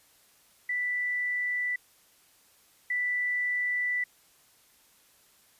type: tone pair in turn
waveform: sine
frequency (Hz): 1975.5 / 1975.5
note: B6 / B6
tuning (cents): 0 / 0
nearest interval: unison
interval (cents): 0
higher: neither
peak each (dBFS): -27 / -26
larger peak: second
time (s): 0.69-1.76 / 2.9-4.04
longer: second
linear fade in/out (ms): 5
effects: white hiss -62 dBFS RMS until 5.59 s + resampled to 32000 Hz